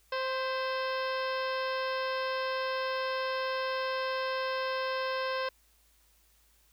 harmonic tone with a mistuned harmonic, 523.3 Hz, C5, in tune, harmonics 1 / 2 / 3 / 4 / 5 / 6 / 7 / 8 / 9 / 10, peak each -33 / -35 / -38 / -45 / -43 / -46 / -49 / -47 / -52 / -47 dBFS, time 0.12-5.49 s, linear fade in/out 5 ms, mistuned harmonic 4, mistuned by -54 cents, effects added 54 Hz sine -67 dBFS peak until 6.72 s + white hiss -67 dBFS RMS until 6.72 s

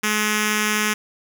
5% pulse tone with notch filter, 212.4 Hz, G#3, 39 cents sharp, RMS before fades -21 dBFS, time 0.03-0.94 s, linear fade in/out 10 ms, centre 670 Hz, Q 0.63, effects none

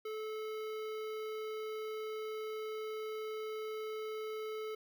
square tone with notch filter, 433.9 Hz, A4, 24 cents flat, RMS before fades -41 dBFS, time 0.05-4.75 s, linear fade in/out 5 ms, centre 7900 Hz, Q 0.56, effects none

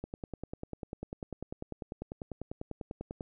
click train, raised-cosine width 2 ms, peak -25 dBFS, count 33, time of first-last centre 0.04-3.208 s, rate 10.1 Hz, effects none

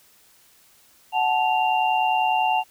sine tone cluster, 741 / 871 / 2776 Hz, F#5 / A5 / F7, +2 / -18 / -11 cents, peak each -22 / -21 / -27 dBFS, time 1.12-2.64 s, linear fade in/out 50 ms, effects white hiss -56 dBFS RMS until 2.7 s

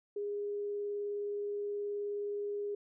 sine tone with vibrato, 409.7 Hz, G#4, 24 cents flat, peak -34 dBFS, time 0.16-2.75 s, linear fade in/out 5 ms, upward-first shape triangle, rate 19 Hz, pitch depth 8 cents each way, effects none

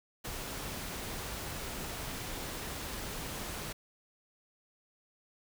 pink noise, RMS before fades -40 dBFS, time 0.24-3.73 s, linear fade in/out 10 ms, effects none

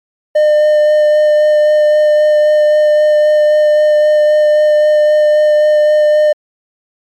triangle tone with vibrato, 604 Hz, D5, 48 cents sharp, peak -4 dBFS, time 0.35-6.33 s, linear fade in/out 10 ms, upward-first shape sine, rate 3.8 Hz, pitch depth 9 cents each way, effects MP3 64 kbps

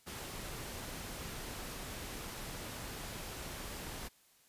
pink noise, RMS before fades -44 dBFS, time 0.06-4.09 s, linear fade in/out 20 ms, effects white hiss -67 dBFS RMS until 4.48 s + resampled to 32000 Hz

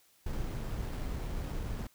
brown noise with sample-and-hold, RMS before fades -36 dBFS, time 0.26-1.87 s, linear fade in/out 5 ms, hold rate 6300 Hz, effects white hiss -66 dBFS RMS until 1.94 s

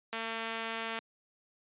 click train, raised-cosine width 0.3 ms, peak -21 dBFS, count 195, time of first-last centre 0.13-0.988 s, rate 226 Hz, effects high-pass 200 Hz 12 dB/octave + resampled to 8000 Hz

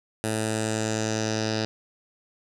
10% pulse tone with low-pass filter sweep, 109.6 Hz, A2, 6 cents flat, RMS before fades -27 dBFS, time 0.24-1.65 s, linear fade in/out 0 ms, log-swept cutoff 10000 to 4900 Hz, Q 3.8, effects none

